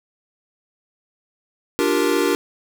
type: chord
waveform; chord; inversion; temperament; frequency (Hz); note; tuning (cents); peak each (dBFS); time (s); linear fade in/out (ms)
square; G minor seventh; second; equal; 293.7 / 349.2 / 392 / 466.2; D4 / F4 / G4 / Bb4; 0 / 0 / 0 / 0; -23; 1.79-2.35; 0
effects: none